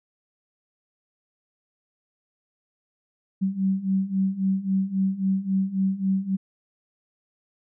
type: beating tone pair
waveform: sine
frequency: 189.8 / 193.5 Hz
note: F#3 / G3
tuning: +44 / -22 cents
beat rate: 3.7 Hz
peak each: -26 / -23 dBFS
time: 3.41-6.37 s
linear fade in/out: 20 ms
effects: none